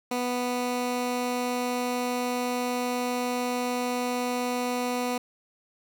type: tone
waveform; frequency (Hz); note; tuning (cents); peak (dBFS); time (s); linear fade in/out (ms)
15% pulse; 246.9; B3; 0; -20; 0.11-5.18; 5
effects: none